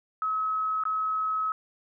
sine tone with dropouts, 1283 Hz, E6, 47 cents flat, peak -25 dBFS, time 0.22-1.52 s, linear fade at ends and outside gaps 1 ms, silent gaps 0.837-0.853 s, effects none

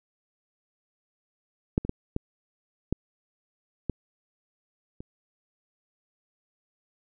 clicks, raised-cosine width 3 ms, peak -9 / -20 / -14 / -14 / -12 / -14 / -26 dBFS, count 7, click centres 1.779 / 1.85 / 1.894 / 2.164 / 2.926 / 3.897 / 5.005 s, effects none

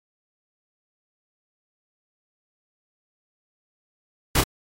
pink noise with echo, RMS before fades -20 dBFS, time 4.35-4.41 s, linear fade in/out 5 ms, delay 29 ms, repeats 1, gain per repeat -3 dB, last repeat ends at 4.439 s, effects AAC 48 kbps

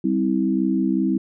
sine chord, C major, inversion second, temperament equal with one note detuned, 196 / 261.6 / 323.8 Hz, G3 / C4 / E4, 0 / 0 / -31 cents, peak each -22 dBFS, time 0.04-1.18 s, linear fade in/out 5 ms, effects none

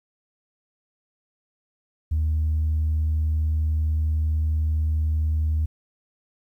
sine tone, 77.78 Hz, D#2, in tune, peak -18 dBFS, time 2.11-5.66 s, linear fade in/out 10 ms, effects tanh soft clip ceiling -17 dBFS + 10-bit

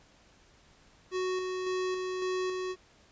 square tone with tremolo, 370 Hz, F#4, in tune, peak -30 dBFS, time 1.11-2.76 s, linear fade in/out 50 ms, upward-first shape square, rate 1.8 Hz, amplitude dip 30%, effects pink hiss -61 dBFS RMS until 3.11 s + resampled to 16000 Hz

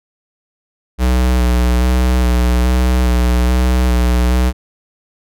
square tone with vibrato, 61.74 Hz, B1, in tune, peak -11 dBFS, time 0.98-4.53 s, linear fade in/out 50 ms, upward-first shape square, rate 1.2 Hz, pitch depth 22 cents each way, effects none

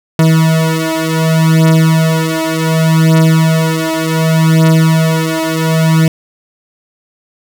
40% pulse beating tone pair, 160.4 / 161.07 Hz, E3 / E3, -47 / -40 cents, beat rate 0.67 Hz, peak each -10 dBFS, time 0.19-6.08 s, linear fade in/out 2 ms, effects none

